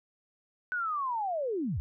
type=linear sweep; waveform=sine; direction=down; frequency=1505 to 58.4 Hz; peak=-29 dBFS; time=0.72-1.8 s; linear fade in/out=0 ms; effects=none